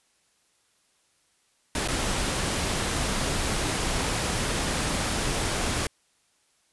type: noise with dropouts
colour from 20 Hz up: pink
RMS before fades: -27 dBFS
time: 1.75-5.87 s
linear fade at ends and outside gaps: 2 ms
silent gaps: 1.877-1.884 s
effects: white hiss -67 dBFS RMS until 6.72 s + resampled to 24000 Hz